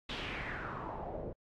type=noise with low-pass filter sweep; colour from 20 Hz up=pink; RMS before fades=-41 dBFS; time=0.09-1.33 s; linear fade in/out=5 ms; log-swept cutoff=3600 to 470 Hz; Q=3.4; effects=AAC 48 kbps